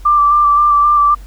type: tone with vibrato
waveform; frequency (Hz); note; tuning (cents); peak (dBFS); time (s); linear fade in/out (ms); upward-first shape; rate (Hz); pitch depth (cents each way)
sine; 1176; D6; +2; -7; 0.05-1.15; 10; square; 3.8; 17
effects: added 47 Hz sine -30 dBFS peak until 1.26 s + pink hiss -46 dBFS RMS until 1.26 s